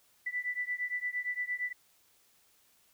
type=beating tone pair; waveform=sine; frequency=1975.5 / 1984.2 Hz; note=B6 / B6; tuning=0 / +8 cents; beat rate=8.7 Hz; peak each=-35 / -36 dBFS; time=0.26-1.73 s; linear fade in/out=10 ms; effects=white hiss -67 dBFS RMS until 2.93 s